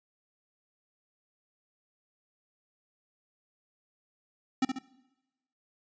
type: tone with echo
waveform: square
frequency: 261.6 Hz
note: C4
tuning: in tune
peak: -23 dBFS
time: 4.62-4.65 s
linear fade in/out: 5 ms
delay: 69 ms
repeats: 2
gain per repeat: -6 dB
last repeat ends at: 4.788 s
effects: noise-tail reverb RT60 1.0 s tail -21 dB re dry + resampled to 16000 Hz